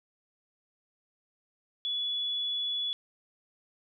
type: tone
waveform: sine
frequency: 3413 Hz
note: G#7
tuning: 47 cents sharp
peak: -29 dBFS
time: 1.85-2.93 s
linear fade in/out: 0 ms
effects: none